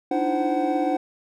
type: tone cluster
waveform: triangle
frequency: 293.5 / 310.4 / 336.6 / 521 / 749 Hz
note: D4 / D#4 / E4 / C5 / F#5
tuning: -1 / -4 / +36 / -7 / +21 cents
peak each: -24 / -27 / -27 / -26 / -23 dBFS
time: 0.11-0.97 s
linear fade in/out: 5 ms
effects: none